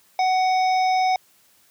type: harmonic tone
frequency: 746 Hz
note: F#5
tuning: 14 cents sharp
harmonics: 1 / 3 / 5 / 7 / 8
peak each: -17 / -29 / -37 / -34 / -43 dBFS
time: 0.19-1.16 s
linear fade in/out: 2 ms
effects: white hiss -58 dBFS RMS until 1.7 s + high-pass 60 Hz 12 dB/octave